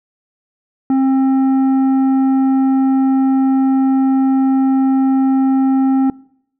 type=tone with tanh clipping; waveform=triangle; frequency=266.3 Hz; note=C4; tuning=31 cents sharp; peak=-12 dBFS; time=0.9-6.1 s; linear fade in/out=2 ms; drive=12 dB; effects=noise-tail reverb RT60 0.7 s tail -23 dB re dry